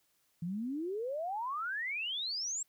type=exponential sweep; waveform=sine; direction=up; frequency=162.3 to 7730 Hz; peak=-34 dBFS; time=0.42-2.63 s; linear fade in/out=5 ms; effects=white hiss -74 dBFS RMS until 2.68 s